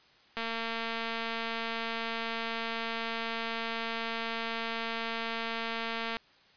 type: click train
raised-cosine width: 0.3 ms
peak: -19 dBFS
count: 1323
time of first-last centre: 0.37-6.168 s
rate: 228 Hz
effects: white hiss -61 dBFS RMS until 6.56 s + resampled to 11025 Hz